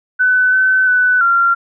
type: tone with pitch steps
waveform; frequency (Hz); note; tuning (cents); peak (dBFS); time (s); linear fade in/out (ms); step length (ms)
sine; 1504 / 1522 / 1495 / 1380; F#6 / F#6 / F#6 / F6; +28 / +48 / +17 / -21; -9; 0.19-1.55; 20; 340
effects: none